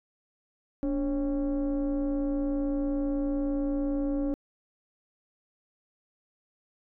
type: tone with frequency modulation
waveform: sine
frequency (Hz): 286.9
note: D4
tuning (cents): -40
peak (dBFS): -24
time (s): 0.83-4.34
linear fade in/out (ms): 0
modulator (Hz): 258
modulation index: 0.73
effects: tanh soft clip ceiling -23 dBFS